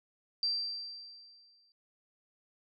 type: tone with exponential decay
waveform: sine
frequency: 4699 Hz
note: D8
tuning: in tune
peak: -27 dBFS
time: 0.43-1.72 s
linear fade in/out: 1 ms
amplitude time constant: 280 ms
effects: none